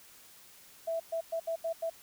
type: tone bursts at uneven times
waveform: sine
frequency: 659.3 Hz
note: E5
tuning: in tune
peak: -30 dBFS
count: 6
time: 0.87-1 / 1.12-1.21 / 1.32-1.4 / 1.47-1.56 / 1.64-1.73 / 1.82-1.9 s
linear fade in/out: 10 ms
effects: white hiss -56 dBFS RMS until 2.02 s